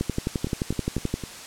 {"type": "two click trains", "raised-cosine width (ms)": 3, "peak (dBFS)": [-11, -19], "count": [14, 4], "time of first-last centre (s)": [[0.01, 1.14], [0.47, 1.237]], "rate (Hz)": [11.5, 3.91], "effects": ["white hiss -40 dBFS RMS until 1.46 s", "low-pass 9000 Hz 12 dB/octave"]}